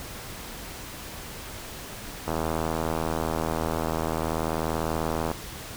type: click train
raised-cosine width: 1 ms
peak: -13 dBFS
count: 245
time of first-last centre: 2.28-5.315 s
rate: 80.4 Hz
effects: pink hiss -39 dBFS RMS until 5.76 s